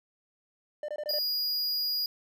triangle tone bursts, 599 Hz, D5, 34 cents sharp, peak -30 dBFS, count 5, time 0.83-1.188 s, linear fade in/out 2 ms, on 54 ms, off 22 ms
square tone, 4881 Hz, D#8, 34 cents flat, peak -28 dBFS, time 1.09-2.06 s, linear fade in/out 2 ms
effects none

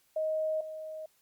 sine tone pair in turn, 627 / 627 Hz, D#5 / D#5, +13 / +13 cents, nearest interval unison, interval 0 cents, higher neither, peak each -28 / -38 dBFS, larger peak first, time 0.16-0.61 / 0.61-1.06 s, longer neither, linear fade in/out 5 ms, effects white hiss -69 dBFS RMS until 1.21 s + Opus 48 kbps

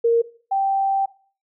sine tone pair in turn, 464.6 / 781.4 Hz, A#4 / G5, -6 / -6 cents, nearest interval major sixth, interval 900 cents, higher second, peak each -13 / -17 dBFS, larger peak first, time 0.04-0.22 / 0.51-1.06 s, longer second, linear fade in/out 10 ms, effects noise-tail reverb RT60 0.4 s tail -17 dB re dry

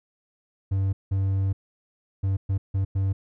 triangle tone bursts at uneven times, 96.8 Hz, G2, 21 cents flat, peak -19 dBFS, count 6, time 0.71-0.93 / 1.11-1.53 / 2.23-2.37 / 2.49-2.58 / 2.74-2.85 / 2.95-3.13 s, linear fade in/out 10 ms, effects none

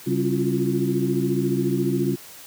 sine tone cluster, 136.1 / 194.9 / 273 / 341.3 / 355.6 Hz, C#3 / G3 / C#4 / F4 / F4, -31 / -10 / -26 / -40 / +31 cents, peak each -26 dBFS, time 0.06-2.16 s, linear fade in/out 20 ms, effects white hiss -43 dBFS RMS until 2.46 s + high-pass 60 Hz 12 dB/octave

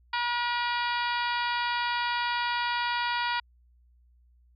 harmonic tone with a mistuned harmonic, 480 Hz, B4, 49 cents flat, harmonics 2 / 3 / 4 / 5 / 6 / 7 / 8 / 9 / 10, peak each -29 / -33 / -35 / -37 / -39 / -40 / -41 / -42 / -43 dBFS, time 0.13-3.4 s, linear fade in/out 5 ms, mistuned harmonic 9, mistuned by +51 cents, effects added 60 Hz sine -58 dBFS peak until 4.55 s

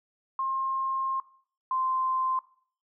sine tone pair in turn, 1065 / 1041.3 Hz, C6 / C6, +30 / -9 cents, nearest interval unison, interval 39 cents, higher first, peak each -26 / -25 dBFS, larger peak second, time 0.39-1.2 / 1.71-2.39 s, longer first, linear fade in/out 2 ms, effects noise-tail reverb RT60 0.5 s tail -19 dB re dry

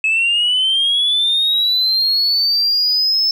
sine linear sweep, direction up, 2578 to 5274 Hz, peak -11 dBFS, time 0.04-3.31 s, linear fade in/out 2 ms, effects tanh soft clip ceiling -10 dBFS

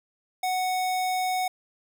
square tone, 740 Hz, F#5, in tune, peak -25 dBFS, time 0.43-1.48 s, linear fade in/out 5 ms, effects none

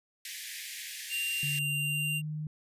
pink high-pass noise, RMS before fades -41 dBFS, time 0.25-1.59 s, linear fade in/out 2 ms, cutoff 1700 Hz, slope 96 dB/octave
square tone, 2781 Hz, F7, 8 cents flat, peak -31 dBFS, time 1.09-2.22 s, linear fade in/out 50 ms
sine tone with pitch glide, 145.3 to 153.05 Hz, D3 to D#3, -18 to -28 cents, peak -33 dBFS, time 1.43-2.47 s, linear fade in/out 2 ms, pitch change +90 cents, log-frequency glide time 1.77-2.24 s
effects resampled to 32000 Hz

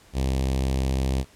sawtooth tone with notch filter, 66 Hz, C2, 16 cents sharp, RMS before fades -24 dBFS, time 0.13-1.25 s, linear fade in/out 50 ms, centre 1400 Hz, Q 0.89, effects pink hiss -54 dBFS RMS until 1.35 s + low-pass 11000 Hz 12 dB/octave

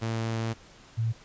sawtooth / sine tone pair in turn, 113.2 / 113.2 Hz, A2 / A2, +50 / +50 cents, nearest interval unison, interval 0 cents, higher neither, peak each -24 dBFS, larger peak neither, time 0.01-0.54 / 0.97-1.13 s, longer first, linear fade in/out 20 ms, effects pink hiss -53 dBFS RMS until 1.24 s + resampled to 16000 Hz

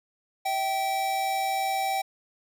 square tone pair together, 650.9 / 774 Hz, E5 / G5, -22 / -22 cents, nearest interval minor third, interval 300 cents, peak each -37 / -26 dBFS, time 0.45-2.02 s, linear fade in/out 10 ms, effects none

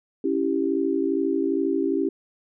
sine chord, C# diminished, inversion none, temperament equal, 277.2 / 329.6 / 392 Hz, C#4 / E4 / G4, 0 / 0 / 0 cents, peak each -25 dBFS, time 0.24-2.09 s, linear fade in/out 5 ms, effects none

